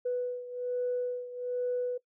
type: beating tone pair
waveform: sine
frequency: 493.9 / 495.1 Hz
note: B4 / B4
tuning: 0 / +4 cents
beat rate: 1.2 Hz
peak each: -31 / -35 dBFS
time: 0.05-1.98 s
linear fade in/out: 10 ms
effects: noise-tail reverb RT60 0.1 s tail -21 dB re dry + tanh soft clip ceiling -23 dBFS